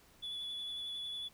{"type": "tone with vibrato", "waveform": "sine", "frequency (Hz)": 3429, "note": "A7", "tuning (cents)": -45, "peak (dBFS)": -37, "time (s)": [0.22, 1.29], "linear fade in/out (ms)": 20, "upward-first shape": "triangle", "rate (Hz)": 11, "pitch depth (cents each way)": 19, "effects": ["tanh soft clip ceiling -37 dBFS", "pink hiss -64 dBFS RMS until 1.33 s"]}